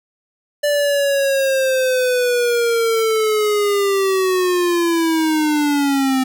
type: linear sweep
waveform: square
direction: down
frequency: 587.3 to 258.9 Hz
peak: -15 dBFS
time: 0.63-6.24 s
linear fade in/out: 10 ms
effects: none